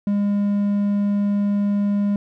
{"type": "tone", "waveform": "triangle", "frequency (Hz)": 203.2, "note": "G#3", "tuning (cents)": -38, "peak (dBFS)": -15, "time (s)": [0.07, 2.16], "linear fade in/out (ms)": 2, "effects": []}